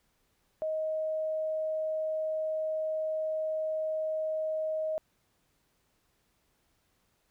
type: tone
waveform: sine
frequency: 628 Hz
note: D#5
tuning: 16 cents sharp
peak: -29 dBFS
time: 0.62-4.98 s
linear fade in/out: 0 ms
effects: pink hiss -73 dBFS RMS until 7.3 s